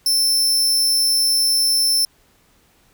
sawtooth tone, 5330 Hz, E8, 18 cents sharp, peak -12 dBFS, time 0.06-2.05 s, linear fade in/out 2 ms, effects pink hiss -57 dBFS RMS until 2.93 s

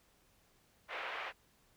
white band-pass noise, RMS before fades -42 dBFS, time 0.88-1.33 s, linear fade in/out 50 ms, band 470 to 2500 Hz, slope 24 dB/octave, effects pink hiss -70 dBFS RMS until 1.76 s

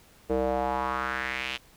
square tone with band-pass filter sweep, 65 Hz, C2, 11 cents flat, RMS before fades -29 dBFS, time 0.29-1.58 s, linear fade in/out 20 ms, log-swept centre 450 to 3000 Hz, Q 3, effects pink hiss -57 dBFS RMS until 1.76 s

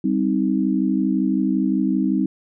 sine chord, C minor, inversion second, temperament just, 196.22 / 261.6 / 314 Hz, G3 / C4 / Eb4, +2 / 0 / +16 cents, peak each -21 / -21 / -22 dBFS, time 0.04-2.26 s, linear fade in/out 5 ms, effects none

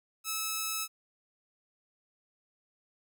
5% pulse tone, 1299 Hz, E6, 26 cents flat, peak -20 dBFS, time 0.24-0.88 s, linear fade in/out 50 ms, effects none

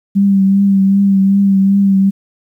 sine tone with vibrato, 196.1 Hz, G3, 1 cent sharp, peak -7 dBFS, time 0.15-2.11 s, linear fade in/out 20 ms, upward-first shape triangle, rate 2.6 Hz, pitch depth 34 cents each way, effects 8-bit

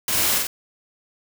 white noise with echo, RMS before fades -23 dBFS, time 0.08-0.38 s, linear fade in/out 2 ms, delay 45 ms, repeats 2, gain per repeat -2 dB, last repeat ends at 0.47 s, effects none

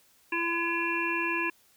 harmonic tone with a mistuned harmonic, 338.4 Hz, E4, 45 cents sharp, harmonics 1 / 3 / 5 / 7 / 8, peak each -33 / -33 / -33 / -33 / -33 dBFS, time 0.32-1.5 s, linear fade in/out 5 ms, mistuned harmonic 7, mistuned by +18 cents, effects white hiss -63 dBFS RMS until 1.76 s

